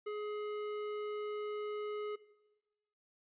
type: tone with hard clipping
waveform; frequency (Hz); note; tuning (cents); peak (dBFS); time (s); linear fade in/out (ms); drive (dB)
sine; 420; G#4; +19; -39; 0.06-2.16; 10; 12
effects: noise-tail reverb RT60 1.0 s tail -17 dB re dry + resampled to 8000 Hz